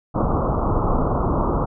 pink low-pass noise, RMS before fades -20 dBFS, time 0.14-1.66 s, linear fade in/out 20 ms, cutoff 1300 Hz, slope 96 dB/octave, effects none

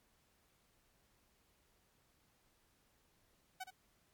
sawtooth tone with echo, 752 Hz, F#5, 28 cents sharp, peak -38 dBFS, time 3.6-3.64 s, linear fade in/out 10 ms, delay 67 ms, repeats 1, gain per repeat -9 dB, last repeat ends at 3.707 s, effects pink hiss -74 dBFS RMS until 4.13 s + MP3 96 kbps

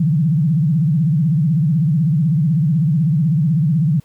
sine tone with vibrato, 155.56 Hz, D#3, in tune, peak -12 dBFS, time 0-4 s, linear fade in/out 5 ms, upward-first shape sine, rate 16 Hz, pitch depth 220 cents each way, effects pink hiss -56 dBFS RMS until 4.04 s

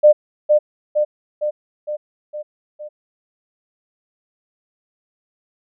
sine tone with echo, 600 Hz, D5, 37 cents sharp, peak -5 dBFS, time 0.03-0.13 s, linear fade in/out 20 ms, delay 460 ms, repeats 6, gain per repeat -4 dB, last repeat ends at 2.89 s, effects none

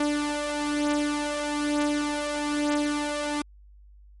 sawtooth beating tone pair, 293.7 / 294.8 Hz, D4 / D4, 0 / +7 cents, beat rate 1.1 Hz, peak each -26 / -22 dBFS, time 0-3.42 s, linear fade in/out 5 ms, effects added 50 Hz sine -48 dBFS peak until 4.2 s + MP3 48 kbps

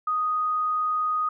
sine tone, 1244.5 Hz, D#6, in tune, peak -22 dBFS, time 0.07-1.29 s, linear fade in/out 5 ms, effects none

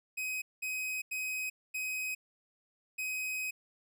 45% pulse tone bursts at uneven times, 2522 Hz, D#7, 23 cents sharp, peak -34 dBFS, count 5, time 0.17-0.42 / 0.62-1.02 / 1.11-1.5 / 1.74-2.15 / 2.98-3.51 s, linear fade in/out 10 ms, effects none

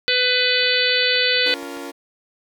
harmonic tone, 499.4 Hz, B4, 19 cents sharp, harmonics 1 / 3 / 4 / 5 / 6 / 7 / 8 / 9, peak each -24 / -24 / -24 / -24 / -24 / -24 / -24 / -24 dBFS, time 0.08-1.54 s, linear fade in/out 0 ms
clicks, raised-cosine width 0.3 ms, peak -23 dBFS, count 10, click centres 0.633 / 0.665 / 0.741 / 0.895 / 1.03 / 1.157 / 1.37 / 1.47 / 1.629 / 1.77 s
sawtooth chord, Bb minor, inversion first, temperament equal with one note detuned, 281.7 / 349.2 / 466.2 Hz, Db4 / F4 / Bb4, +28 / 0 / 0 cents, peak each -29 / -31 / -32 dBFS, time 1.45-1.92 s, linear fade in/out 20 ms
effects none

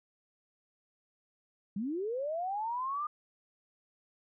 sine linear sweep, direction up, 185 to 1224 Hz, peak -32 dBFS, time 1.76-3.07 s, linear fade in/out 5 ms, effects none

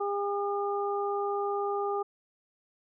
harmonic tone, 404.2 Hz, G#4, 47 cents flat, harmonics 1 / 2 / 3, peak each -30 / -33 / -35 dBFS, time 0-2.03 s, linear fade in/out 10 ms, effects none

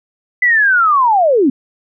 sine linear sweep, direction down, 2017 to 240 Hz, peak -8 dBFS, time 0.42-1.5 s, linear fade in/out 5 ms, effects none

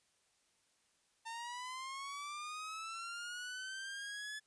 sawtooth linear sweep, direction up, 900 to 1723 Hz, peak -39 dBFS, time 1.25-4.4 s, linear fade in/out 20 ms, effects white hiss -75 dBFS RMS until 4.46 s + resampled to 22050 Hz

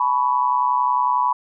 sine tone with amplitude modulation, 989 Hz, B5, 2 cents sharp, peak -12 dBFS, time 0-1.33 s, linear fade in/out 5 ms, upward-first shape sine, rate 131 Hz, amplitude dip 85%, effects none

